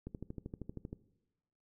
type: click train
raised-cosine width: 3 ms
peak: -29 dBFS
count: 12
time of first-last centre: 0.07-0.929 s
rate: 12.8 Hz
effects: noise-tail reverb RT60 1.0 s tail -19 dB re dry